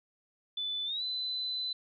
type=tone with pitch glide; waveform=sine; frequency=3497 to 4017 Hz; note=A7 to B7; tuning=-11 to +29 cents; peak=-32 dBFS; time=0.57-1.73 s; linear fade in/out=5 ms; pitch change=+240 cents; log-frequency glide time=0.85-1.03 s; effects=none